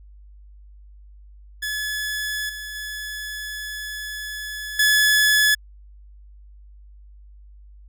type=tone with level steps; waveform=sawtooth; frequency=1710 Hz; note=A6; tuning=50 cents flat; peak=-21 / -28 / -26 / -11 dBFS; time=1.62-5.55 s; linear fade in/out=10 ms; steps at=2.49 / 2.75 / 4.79 s; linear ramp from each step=5 ms; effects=added 50 Hz sine -43 dBFS peak until 7.88 s